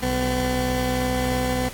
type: tone pair together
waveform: 20% pulse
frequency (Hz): 63.12 / 252.5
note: B1 / B3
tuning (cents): +38 / +39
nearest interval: 2 octaves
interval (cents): 2401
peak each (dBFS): -21 / -18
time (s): 0.02-1.69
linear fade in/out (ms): 10
effects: pink hiss -38 dBFS RMS until 1.73 s + AAC 64 kbps